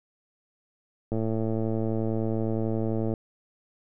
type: click train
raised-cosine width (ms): 2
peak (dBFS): -16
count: 225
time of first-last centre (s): 1.12-3.138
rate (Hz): 111
effects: none